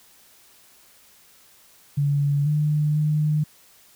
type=tone with pitch steps; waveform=sine; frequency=143 / 150.2 / 151.8 Hz; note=D3 / D3 / D#3; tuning=-46 / +39 / -42 cents; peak=-18 dBFS; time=1.97-3.44 s; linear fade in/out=10 ms; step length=490 ms; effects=white hiss -54 dBFS RMS until 3.95 s